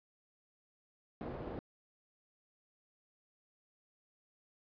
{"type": "low-pass noise", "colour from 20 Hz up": "white", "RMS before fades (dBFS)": -43, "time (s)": [1.21, 1.59], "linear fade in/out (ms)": 0, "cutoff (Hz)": 480, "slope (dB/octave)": 12, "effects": ["resampled to 11025 Hz"]}